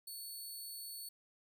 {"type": "tone", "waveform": "10% pulse", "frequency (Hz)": 4435, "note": "C#8", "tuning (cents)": 0, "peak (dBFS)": -38, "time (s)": [0.07, 1.09], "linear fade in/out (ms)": 5, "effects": []}